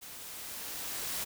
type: noise with level ramp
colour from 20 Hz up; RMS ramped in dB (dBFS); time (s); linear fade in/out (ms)
white; -47 to -35; 0.01-1.25; 20
effects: none